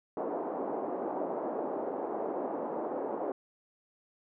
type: band-pass noise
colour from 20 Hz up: pink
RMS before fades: -35 dBFS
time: 0.17-3.32 s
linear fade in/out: 2 ms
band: 300 to 850 Hz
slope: 24 dB/octave
effects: none